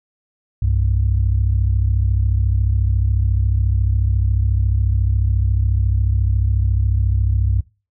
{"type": "tone pair together", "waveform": "sine", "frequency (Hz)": [63.87, 98], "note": ["C2", "G2"], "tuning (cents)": [-41, 0], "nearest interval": "perfect fifth", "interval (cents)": 741, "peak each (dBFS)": -16, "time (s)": [0.62, 7.61], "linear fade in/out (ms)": 5, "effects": ["noise-tail reverb RT60 0.3 s tail -20 dB re dry", "tanh soft clip ceiling -7 dBFS"]}